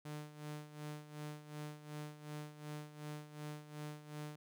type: tone with tremolo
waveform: sawtooth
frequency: 150 Hz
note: D3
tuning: 37 cents sharp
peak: -39 dBFS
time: 0.05-4.36 s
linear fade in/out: 5 ms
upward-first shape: sine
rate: 2.7 Hz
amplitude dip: 75%
effects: none

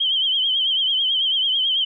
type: tone with vibrato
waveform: sine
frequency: 3136 Hz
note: G7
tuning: in tune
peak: -17 dBFS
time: 0-1.85 s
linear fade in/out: 10 ms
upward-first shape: triangle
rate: 9.1 Hz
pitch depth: 91 cents each way
effects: none

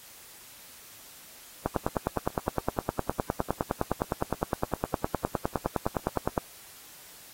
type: click train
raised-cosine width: 1 ms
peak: -11 dBFS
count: 47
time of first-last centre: 1.66-6.378 s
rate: 9.75 Hz
effects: white hiss -50 dBFS RMS until 7.33 s + AAC 48 kbps

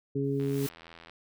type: harmonic tone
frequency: 138.59 Hz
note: C#3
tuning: in tune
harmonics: 1 / 2 / 3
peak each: -31 / -31 / -31 dBFS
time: 0.15-0.67 s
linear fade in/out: 10 ms
type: noise with exponential growth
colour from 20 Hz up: white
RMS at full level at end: -37 dBFS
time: 0.23-0.69 s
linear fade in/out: 5 ms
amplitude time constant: 100 ms
type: click train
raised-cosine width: 0.3 ms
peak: -32 dBFS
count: 59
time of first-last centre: 0.4-1.096 s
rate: 83.3 Hz
effects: none

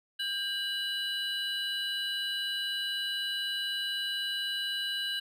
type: tone cluster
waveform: triangle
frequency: 1596 / 2940 / 3980 Hz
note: G6 / F#7 / B7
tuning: +31 / -12 / +13 cents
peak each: -35 / -32 / -35 dBFS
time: 0.19-5.2 s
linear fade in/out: 10 ms
effects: none

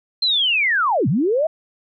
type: linear two-way sweep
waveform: sine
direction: down then up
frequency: 4186 to 112.1 to 660 Hz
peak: -15 dBFS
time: 0.22-1.47 s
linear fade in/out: 5 ms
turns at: 1.08 s
effects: none

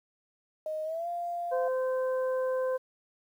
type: tone with pitch glide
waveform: sine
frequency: 622.3 to 694.5 Hz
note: D#5 to F5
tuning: 0 to -10 cents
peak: -31 dBFS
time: 0.66-1.68 s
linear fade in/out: 2 ms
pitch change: +190 cents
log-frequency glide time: 0.84-1.08 s
type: harmonic tone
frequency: 516 Hz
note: C5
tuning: 24 cents flat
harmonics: 1 / 2 / 3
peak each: -27 / -39 / -44 dBFS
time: 1.51-2.78 s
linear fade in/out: 20 ms
effects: 10-bit

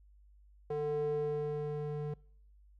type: tone with band-pass filter sweep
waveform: square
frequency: 148.5 Hz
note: D3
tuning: 20 cents sharp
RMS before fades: -35 dBFS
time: 0.7-2.14 s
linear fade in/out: 5 ms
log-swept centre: 510 to 300 Hz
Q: 3.8
effects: noise-tail reverb RT60 0.6 s tail -24 dB re dry + added 50 Hz sine -58 dBFS peak until 2.79 s

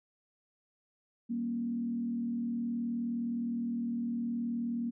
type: tone with frequency modulation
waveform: sine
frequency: 235.6 Hz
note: A#3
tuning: 19 cents sharp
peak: -31 dBFS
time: 1.29-4.91 s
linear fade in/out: 20 ms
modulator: 39.4 Hz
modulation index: 0.49
effects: none

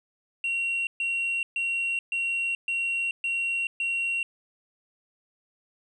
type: tone bursts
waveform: sine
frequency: 2743 Hz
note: F7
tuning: 32 cents flat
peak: -23 dBFS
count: 7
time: 0.44-4.23 s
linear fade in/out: 2 ms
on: 430 ms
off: 130 ms
effects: tanh soft clip ceiling -23 dBFS

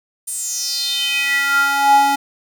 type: tone with high-pass filter sweep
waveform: square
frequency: 279.3 Hz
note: C#4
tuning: 13 cents sharp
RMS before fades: -17 dBFS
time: 0.27-2.16 s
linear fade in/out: 10 ms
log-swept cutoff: 9300 to 600 Hz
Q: 5.5
effects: none

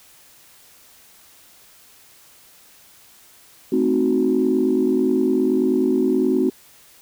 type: chord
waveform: sine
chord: A diminished seventh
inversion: none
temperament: equal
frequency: 220 / 261.6 / 311.1 / 370 Hz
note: A3 / C4 / Eb4 / Gb4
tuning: 0 / 0 / 0 / 0 cents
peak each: -24 / -19 / -23 / -19 dBFS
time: 3.72-6.5 s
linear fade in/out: 5 ms
effects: tanh soft clip ceiling -7 dBFS + white hiss -50 dBFS RMS until 7.01 s

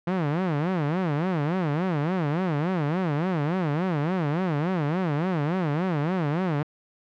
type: tone with vibrato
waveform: sawtooth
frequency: 164.81 Hz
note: E3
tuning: in tune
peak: -19 dBFS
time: 0.07-6.63 s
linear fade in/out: 5 ms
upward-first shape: sine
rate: 3.5 Hz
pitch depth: 250 cents each way
effects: low-pass 2000 Hz 12 dB/octave

